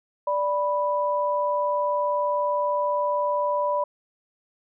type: tone pair together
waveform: sine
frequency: 586.7 / 986 Hz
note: D5 / B5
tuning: -2 / -3 cents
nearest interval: major sixth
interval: 899 cents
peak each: -24 dBFS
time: 0.27-3.84 s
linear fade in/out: 5 ms
effects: none